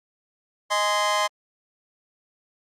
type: chord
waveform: sawtooth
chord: Ab major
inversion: second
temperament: just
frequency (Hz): 623 / 830.6 / 1038.3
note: Eb5 / Ab5 / C6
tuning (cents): +2 / 0 / -14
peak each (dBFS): -22 / -24 / -19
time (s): 0.7-1.28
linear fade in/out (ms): 20
effects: low-pass 8000 Hz 12 dB/octave + Opus 48 kbps